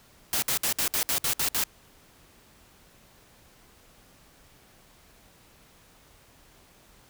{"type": "noise bursts", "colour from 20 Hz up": "white", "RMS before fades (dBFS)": -26, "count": 9, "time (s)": [0.33, 1.638], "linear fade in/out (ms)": 0, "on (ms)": 92, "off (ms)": 60, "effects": ["pink hiss -57 dBFS RMS until 7.09 s"]}